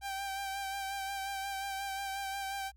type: tone with vibrato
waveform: sawtooth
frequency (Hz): 784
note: G5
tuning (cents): 0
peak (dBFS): -32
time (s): 0.01-2.72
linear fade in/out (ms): 50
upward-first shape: sine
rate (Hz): 5.6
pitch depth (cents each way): 25
effects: added 60 Hz sine -57 dBFS peak until 2.76 s